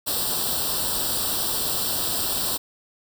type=noise with comb filter; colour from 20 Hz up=white; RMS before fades=-25 dBFS; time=0.06-2.58 s; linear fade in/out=20 ms; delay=0.23 ms; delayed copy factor=+0.85; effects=none